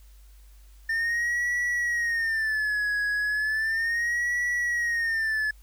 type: tone with vibrato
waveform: triangle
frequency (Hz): 1800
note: A6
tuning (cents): +39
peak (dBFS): -22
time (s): 0.89-5.51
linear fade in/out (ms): 5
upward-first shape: sine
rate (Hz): 0.35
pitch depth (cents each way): 130
effects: added 50 Hz sine -48 dBFS peak until 5.62 s + white hiss -62 dBFS RMS until 5.62 s